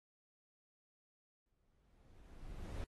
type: noise with exponential growth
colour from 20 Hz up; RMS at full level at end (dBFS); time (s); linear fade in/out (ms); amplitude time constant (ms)
brown; -41; 1.46-2.84; 1; 300
effects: AAC 32 kbps